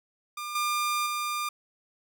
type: tone with level steps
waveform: sawtooth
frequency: 1200 Hz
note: D6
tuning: 37 cents sharp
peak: -30 / -22 / -25 dBFS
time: 0.37-1.49 s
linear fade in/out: 5 ms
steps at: 0.55 / 1.06 s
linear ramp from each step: 5 ms
effects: none